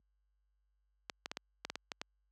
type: clicks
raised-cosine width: 0.2 ms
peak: -21 dBFS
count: 9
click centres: 1.098 / 1.259 / 1.315 / 1.371 / 1.65 / 1.7 / 1.756 / 1.918 / 2.015 s
effects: added 50 Hz sine -52 dBFS peak until 2.31 s + high-pass 200 Hz 12 dB/octave